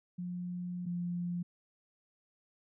sine tone pair in turn, 177.9 / 175.05 Hz, F3 / F3, +32 / +4 cents, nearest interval unison, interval 28 cents, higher first, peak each -36 / -33 dBFS, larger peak second, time 0.18-0.86 / 0.86-1.43 s, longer first, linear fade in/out 10 ms, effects none

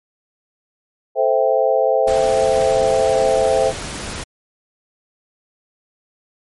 sine chord, A minor seventh, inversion none, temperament equal, 440 / 523.3 / 659.3 / 784 Hz, A4 / C5 / E5 / G5, 0 / 0 / 0 / 0 cents, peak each -20 / -16 / -18 / -21 dBFS, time 1.15-3.73 s, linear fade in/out 50 ms
pink noise, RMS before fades -28 dBFS, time 2.07-4.24 s, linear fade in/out 10 ms
effects MP3 48 kbps

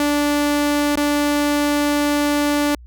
sawtooth tone with dropouts, 291.8 Hz, D4, 11 cents flat, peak -12 dBFS, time 0-2.75 s, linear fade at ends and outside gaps 2 ms, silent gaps 0.956-0.973 s, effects added 60 Hz sine -38 dBFS peak until 2.86 s

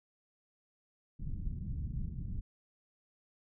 pink low-pass noise, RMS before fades -38 dBFS, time 1.19-2.41 s, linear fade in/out 5 ms, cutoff 180 Hz, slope 24 dB/octave, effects none

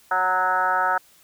sine tone with frequency modulation, 1108.7 Hz, C#6, in tune, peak -18 dBFS, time 0.11-0.98 s, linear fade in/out 5 ms, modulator 185 Hz, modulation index 2.4, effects white hiss -55 dBFS RMS until 1.23 s

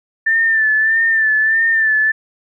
sine tone with vibrato, 1776 Hz, A6, 16 cents sharp, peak -11 dBFS, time 0.26-2.12 s, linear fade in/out 10 ms, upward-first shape sine, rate 1.6 Hz, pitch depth 44 cents each way, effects none

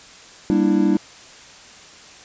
triangle chord, E half-diminished seventh, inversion first, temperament just, 197.78 / 237.3 / 296.7 / 329.6 Hz, G3 / Bb3 / D4 / E4, +16 / +31 / +18 / 0 cents, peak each -17 / -21 / -17 / -18 dBFS, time 0.5-0.97 s, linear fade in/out 0 ms, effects white hiss -43 dBFS RMS until 2.24 s + resampled to 16000 Hz

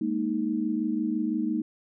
sine chord, Ab suspended second, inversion none, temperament just, 207.7 / 233.6 / 311.5 Hz, Ab3 / Bb3 / Eb4, 0 / +4 / +2 cents, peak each -31 / -29 / -28 dBFS, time 0.01-1.62 s, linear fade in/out 5 ms, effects none

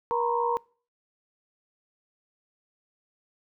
sine tone cluster, 475.9 / 928 / 993 / 1079 Hz, A#4 / A#5 / B5 / C#6, +36 / -8 / +9 / -47 cents, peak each -28 / -27 / -32 / -34 dBFS, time 0.11-0.57 s, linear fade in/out 0 ms, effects noise-tail reverb RT60 0.4 s tail -24 dB re dry

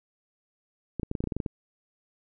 clicks, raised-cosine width 3 ms, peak -17 dBFS, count 11, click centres 0.997 / 1.032 / 1.114 / 1.152 / 1.205 / 1.24 / 1.273 / 1.322 / 1.366 / 1.402 / 1.462 s, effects none

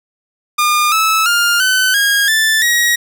sawtooth tone with pitch steps, 1210 / 1304.4 / 1406.1 / 1515.7 / 1633.9 / 1761.3 / 1898.7 Hz, D#6 / E6 / F6 / F#6 / G#6 / A6 / A#6, -49 / -19 / +11 / +41 / -29 / +1 / +31 cents, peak -7 dBFS, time 0.58-2.96 s, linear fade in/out 10 ms, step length 340 ms, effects none

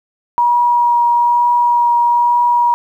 sine tone with vibrato, 957 Hz, A#5, 45 cents sharp, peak -9 dBFS, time 0.38-2.74 s, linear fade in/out 0 ms, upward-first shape triangle, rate 1.1 Hz, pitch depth 11 cents each way, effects 8-bit

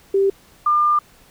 sine tone pair in turn, 392 / 1200.7 Hz, G4 / D6, 0 / +38 cents, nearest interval octave + perfect fifth, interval 1938 cents, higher second, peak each -13 / -13 dBFS, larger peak neither, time 0.14-0.3 / 0.66-0.99 s, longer second, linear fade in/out 5 ms, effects pink hiss -51 dBFS RMS until 1.3 s

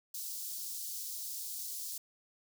white high-pass noise, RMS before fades -41 dBFS, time 0.14-1.98 s, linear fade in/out 5 ms, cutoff 4500 Hz, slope 24 dB/octave, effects none

